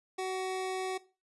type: tone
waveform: 25% pulse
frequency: 375.3 Hz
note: F#4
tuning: 25 cents sharp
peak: -29 dBFS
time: 0.18-0.98 s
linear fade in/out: 10 ms
effects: noise-tail reverb RT60 0.3 s tail -17 dB re dry + resampled to 24000 Hz